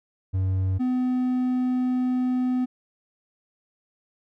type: tone pair in turn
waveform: triangle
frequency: 94.4 / 252.5 Hz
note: F#2 / B3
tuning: +35 / +39 cents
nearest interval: octave + perfect fourth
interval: 1704 cents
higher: second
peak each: -19 dBFS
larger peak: neither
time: 0.33-0.79 / 0.79-2.66 s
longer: second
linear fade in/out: 20 ms
effects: none